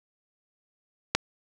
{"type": "click", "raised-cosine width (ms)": 0.2, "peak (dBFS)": -3, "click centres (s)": 1.15, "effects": []}